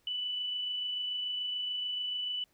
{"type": "tone with amplitude modulation", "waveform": "sine", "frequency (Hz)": 2977, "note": "F#7", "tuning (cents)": 10, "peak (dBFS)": -31, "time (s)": [0.07, 2.44], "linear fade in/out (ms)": 2, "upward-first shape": "sine", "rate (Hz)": 26.9, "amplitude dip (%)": 25, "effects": ["pink hiss -71 dBFS RMS until 2.53 s"]}